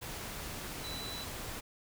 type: tone in noise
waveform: sine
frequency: 3969 Hz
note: B7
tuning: 8 cents sharp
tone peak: -42 dBFS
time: 0.83-1.25 s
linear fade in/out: 20 ms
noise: pink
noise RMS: -42 dBFS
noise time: 0.01-1.61 s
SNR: -3 dB
effects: none